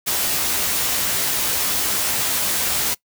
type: noise with comb filter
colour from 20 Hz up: white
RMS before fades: -21 dBFS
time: 0.06-2.95 s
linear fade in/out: 20 ms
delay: 15 ms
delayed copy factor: +0.55
effects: noise-tail reverb RT60 0.1 s tail -21 dB re dry